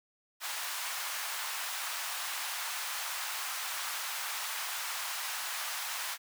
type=high-pass noise; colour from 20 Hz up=pink; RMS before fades=-37 dBFS; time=0.4-6.18 s; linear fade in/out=50 ms; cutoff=890 Hz; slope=24 dB/octave; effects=none